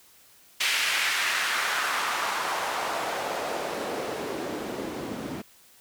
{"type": "noise with band-pass filter sweep", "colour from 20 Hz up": "white", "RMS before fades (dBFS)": -29, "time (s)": [0.6, 5.42], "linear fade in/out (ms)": 10, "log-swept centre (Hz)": [2500, 220], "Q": 1.5, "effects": ["white hiss -56 dBFS RMS until 5.8 s"]}